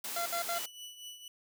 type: noise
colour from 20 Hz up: white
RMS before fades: -39 dBFS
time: 0.04-0.66 s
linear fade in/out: 5 ms
type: tone bursts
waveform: 25% pulse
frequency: 687 Hz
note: F5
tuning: 29 cents flat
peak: -29 dBFS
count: 3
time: 0.16-0.586 s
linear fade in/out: 5 ms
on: 100 ms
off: 63 ms
type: tone with tremolo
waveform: sawtooth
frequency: 2960 Hz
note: F#7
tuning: in tune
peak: -39 dBFS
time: 0.55-1.28 s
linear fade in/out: 2 ms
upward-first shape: triangle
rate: 4.3 Hz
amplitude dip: 70%
effects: high-pass 200 Hz 12 dB/octave